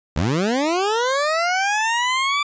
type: linear sweep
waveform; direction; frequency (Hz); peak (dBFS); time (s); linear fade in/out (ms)
20% pulse; up; 63.5 to 1174.7; -13; 0.16-2.43; 5
effects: resampled to 16000 Hz